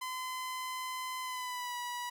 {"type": "tone with pitch glide", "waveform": "sawtooth", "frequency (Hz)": [1023, 974], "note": ["C6", "B5"], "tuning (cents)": [-39, -24], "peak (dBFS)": -33, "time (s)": [0.01, 2.1], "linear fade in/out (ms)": 10, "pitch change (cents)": -85, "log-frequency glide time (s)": [1.22, 1.76], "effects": []}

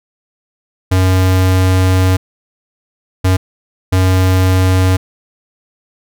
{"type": "tone bursts at uneven times", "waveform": "square", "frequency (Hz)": 93.1, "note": "F#2", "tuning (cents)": 11, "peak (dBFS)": -9, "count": 3, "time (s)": [[0.91, 2.17], [3.24, 3.37], [3.92, 4.97]], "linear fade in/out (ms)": 10, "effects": []}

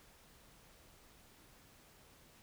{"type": "silence", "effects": ["pink hiss -63 dBFS RMS until 2.42 s"]}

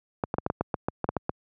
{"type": "clicks", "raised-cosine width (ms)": 1, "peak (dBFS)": -11, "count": 12, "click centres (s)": [0.238, 0.341, 0.384, 0.464, 0.501, 0.61, 0.742, 0.885, 1.043, 1.09, 1.167, 1.294], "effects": ["high-pass 80 Hz 12 dB/octave"]}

